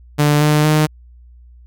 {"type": "tone with pitch steps", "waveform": "sawtooth", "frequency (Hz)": [147.8, 150.56, 153.37], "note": ["D3", "D3", "D#3"], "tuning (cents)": [11, 43, -25], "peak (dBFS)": -7, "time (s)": [0.18, 0.87], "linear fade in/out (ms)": 20, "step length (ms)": 230, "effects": ["added 60 Hz sine -40 dBFS peak until 1.66 s"]}